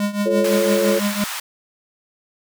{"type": "tone with tremolo", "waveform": "square", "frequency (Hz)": 204.7, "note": "G#3", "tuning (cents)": -25, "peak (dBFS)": -17, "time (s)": [0, 1.24], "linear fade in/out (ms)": 2, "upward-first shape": "triangle", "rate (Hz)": 5.9, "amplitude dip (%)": 85}
{"type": "chord", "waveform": "sine", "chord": "F augmented", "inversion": "none", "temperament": "equal", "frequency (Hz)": [349.2, 440, 554.4], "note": ["F4", "A4", "C#5"], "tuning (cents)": [0, 0, 0], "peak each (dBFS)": [-23, -21, -18], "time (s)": [0.25, 1], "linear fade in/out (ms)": 20}
{"type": "high-pass noise", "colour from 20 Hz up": "pink", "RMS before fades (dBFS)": -28, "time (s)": [0.44, 1.4], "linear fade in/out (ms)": 5, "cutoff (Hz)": 910, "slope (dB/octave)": 24}
{"effects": []}